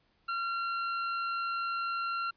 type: tone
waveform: 40% pulse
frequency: 1372 Hz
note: F6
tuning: 31 cents flat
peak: -30 dBFS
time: 0.28-2.31 s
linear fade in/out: 10 ms
effects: pink hiss -71 dBFS RMS until 2.36 s + resampled to 11025 Hz